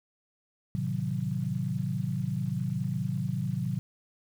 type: chord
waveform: sine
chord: A diminished seventh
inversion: none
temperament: equal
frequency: 110 / 130.81 / 155.56 / 185 Hz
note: A2 / C3 / Eb3 / Gb3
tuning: 0 / 0 / 0 / 0 cents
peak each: -36 / -32 / -34 / -33 dBFS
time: 0.75-3.79 s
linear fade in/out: 0 ms
effects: 9-bit